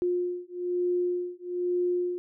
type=beating tone pair; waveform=sine; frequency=355.4 / 356.5 Hz; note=F4 / F4; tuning=+30 / +36 cents; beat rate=1.1 Hz; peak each=-29 dBFS; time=0.02-2.18 s; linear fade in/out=0 ms; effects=none